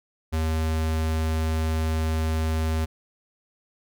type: tone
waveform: square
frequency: 79.6 Hz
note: D#2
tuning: 40 cents sharp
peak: -23 dBFS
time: 0.32-2.86 s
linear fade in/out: 20 ms
effects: none